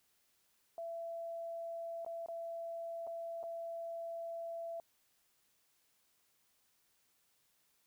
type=tone with dropouts; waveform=sine; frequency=670 Hz; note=E5; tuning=28 cents sharp; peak=-40 dBFS; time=0.78-4.8 s; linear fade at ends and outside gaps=1 ms; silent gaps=2.048-2.063 / 2.261-2.285 / 3.068-3.073 / 3.43-3.437 s; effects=white hiss -75 dBFS RMS until 7.86 s